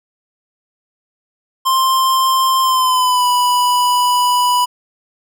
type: tone with pitch glide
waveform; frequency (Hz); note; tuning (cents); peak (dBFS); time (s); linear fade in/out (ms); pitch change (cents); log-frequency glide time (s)
square; 1051 to 986.3; C6 to B5; +7 to -3; -12; 1.65-4.66; 20; -110; 2.61-3.27
effects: none